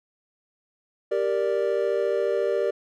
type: chord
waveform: triangle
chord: G minor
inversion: none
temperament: equal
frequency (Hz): 392 / 466.2 / 587.3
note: G4 / Bb4 / D5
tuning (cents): 0 / 0 / 0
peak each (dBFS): -24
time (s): 1.11-2.71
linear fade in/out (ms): 10
effects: none